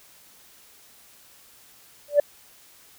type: tone with exponential growth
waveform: sine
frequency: 582 Hz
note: D5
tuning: 16 cents flat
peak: -8 dBFS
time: 2.08-2.2 s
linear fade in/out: 5 ms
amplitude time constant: 24 ms
effects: tanh soft clip ceiling -8 dBFS + white hiss -53 dBFS RMS until 2.98 s